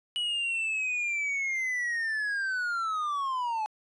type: linear sweep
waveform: triangle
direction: down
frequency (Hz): 2941 to 844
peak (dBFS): -26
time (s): 0.16-3.66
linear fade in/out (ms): 0
effects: resampled to 22050 Hz